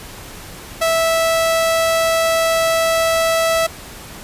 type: tone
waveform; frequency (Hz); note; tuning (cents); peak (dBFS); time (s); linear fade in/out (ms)
sawtooth; 656; E5; -9; -10; 0.81-3.67; 10
effects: pink hiss -35 dBFS RMS until 4.23 s + resampled to 32000 Hz